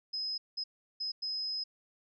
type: tone bursts at uneven times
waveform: sine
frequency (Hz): 5080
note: D#8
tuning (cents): +35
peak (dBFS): -33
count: 4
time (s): 0.13-0.38 / 0.57-0.64 / 1-1.12 / 1.22-1.64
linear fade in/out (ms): 10
effects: none